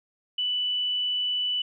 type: tone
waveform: sine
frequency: 2976 Hz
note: F#7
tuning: 9 cents sharp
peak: -24 dBFS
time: 0.38-1.62 s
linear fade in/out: 5 ms
effects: none